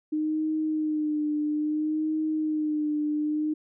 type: tone with vibrato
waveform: sine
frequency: 305.8 Hz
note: D#4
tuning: 30 cents flat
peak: -24 dBFS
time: 0.12-3.54 s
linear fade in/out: 10 ms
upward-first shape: sine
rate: 0.6 Hz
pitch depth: 36 cents each way
effects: none